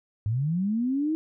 sine linear sweep, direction up, 99.8 to 322.3 Hz, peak -23 dBFS, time 0.26-1.15 s, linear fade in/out 0 ms, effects none

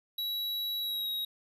square tone with pitch glide, 3900 to 3809 Hz, B7 to A#7, -23 to +37 cents, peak -32 dBFS, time 0.18-1.25 s, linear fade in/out 5 ms, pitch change -40 cents, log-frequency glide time 0.79-1.09 s, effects none

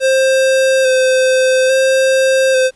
square tone with vibrato, 523.3 Hz, C5, in tune, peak -10 dBFS, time 0-2.71 s, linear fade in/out 50 ms, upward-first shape square, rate 0.59 Hz, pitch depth 17 cents each way, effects pink hiss -53 dBFS RMS until 2.75 s + resampled to 24000 Hz

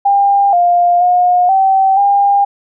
sine tone with pitch steps, 800 / 702 / 717 / 771 / 803 Hz, G5 / F5 / F5 / G5 / G5, +35 / +9 / +45 / -29 / +41 cents, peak -7 dBFS, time 0.05-2.45 s, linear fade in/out 10 ms, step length 480 ms, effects none

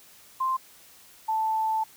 sine tone pair in turn, 1046.5 / 880 Hz, C6 / A5, 0 / 0 cents, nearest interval minor third, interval 300 cents, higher first, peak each -23 dBFS, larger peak neither, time 0.4-0.57 / 1.28-1.84 s, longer second, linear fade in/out 10 ms, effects white hiss -53 dBFS RMS until 1.96 s

